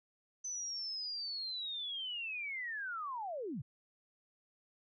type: linear sweep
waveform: sine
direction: down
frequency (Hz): 6100 to 103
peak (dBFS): -38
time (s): 0.44-3.62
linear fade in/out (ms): 10
effects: none